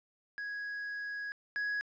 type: tone pair in turn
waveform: triangle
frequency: 1661.2 / 1668.7 Hz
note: G#6 / G#6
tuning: 0 / +8 cents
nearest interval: unison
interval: 8 cents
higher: second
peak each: -35 / -30 dBFS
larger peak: second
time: 0.38-1.32 / 1.56-1.81 s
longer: first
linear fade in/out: 0 ms
effects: resampled to 16000 Hz + 12-bit